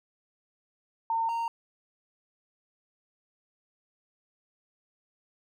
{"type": "tone pair in turn", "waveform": ["sine", "triangle"], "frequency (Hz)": [909, 923.8], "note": ["A#5", "A#5"], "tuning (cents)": [-44, -16], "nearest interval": "unison", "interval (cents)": 28, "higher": "second", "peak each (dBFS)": [-25, -26], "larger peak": "first", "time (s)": [[1.1, 1.29], [1.29, 1.48]], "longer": "neither", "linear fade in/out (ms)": 2, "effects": []}